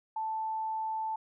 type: tone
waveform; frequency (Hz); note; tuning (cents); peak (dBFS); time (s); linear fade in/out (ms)
sine; 880; A5; 0; -31; 0.16-1.16; 5
effects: none